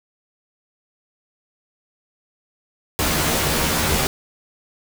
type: noise with comb filter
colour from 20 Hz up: pink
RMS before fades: -20 dBFS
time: 2.99-4.07 s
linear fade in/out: 0 ms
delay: 13 ms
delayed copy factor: +1
effects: none